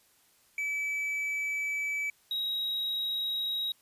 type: tone pair in turn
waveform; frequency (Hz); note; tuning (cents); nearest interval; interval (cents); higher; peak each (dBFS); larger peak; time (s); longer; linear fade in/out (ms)
triangle; 2300 / 3817; D7 / A#7; -37 / +40; major sixth; 877; second; -28; neither; 0.58-2.1 / 2.31-3.72; first; 2
effects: white hiss -65 dBFS RMS until 3.81 s + resampled to 32000 Hz